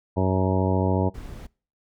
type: harmonic tone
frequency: 94 Hz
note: F#2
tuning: 28 cents sharp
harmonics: 1 / 2 / 3 / 4 / 5 / 6 / 7 / 9 / 10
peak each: -23 / -26 / -28 / -29 / -30 / -31 / -31 / -33 / -33 dBFS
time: 0.16-1.1 s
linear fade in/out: 20 ms
type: noise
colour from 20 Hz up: brown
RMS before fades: -37 dBFS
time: 1.14-1.47 s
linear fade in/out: 10 ms
effects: noise-tail reverb RT60 0.4 s tail -24 dB re dry